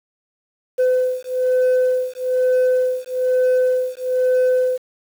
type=beating tone pair; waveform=sine; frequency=507 / 508.1 Hz; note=B4 / B4; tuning=+45 / +49 cents; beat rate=1.1 Hz; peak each=-16 dBFS; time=0.78-4.78 s; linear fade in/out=20 ms; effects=tanh soft clip ceiling -12 dBFS + 7-bit